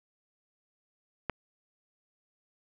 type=click; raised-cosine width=0.5 ms; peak=-15 dBFS; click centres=1.297 s; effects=none